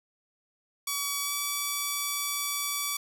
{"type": "tone with pitch glide", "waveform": "5% pulse", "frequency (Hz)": [1138, 1148.6], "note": ["C#6", "D6"], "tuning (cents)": [45, -39], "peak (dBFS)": -17, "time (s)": [0.87, 2.97], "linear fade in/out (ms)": 5, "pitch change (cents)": 16, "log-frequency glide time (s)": [1.22, 1.32], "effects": []}